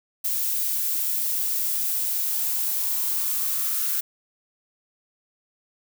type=noise with high-pass filter sweep; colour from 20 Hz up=violet; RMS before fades=-25 dBFS; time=0.24-4.01 s; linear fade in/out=10 ms; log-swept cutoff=320 to 1400 Hz; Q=4.9; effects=none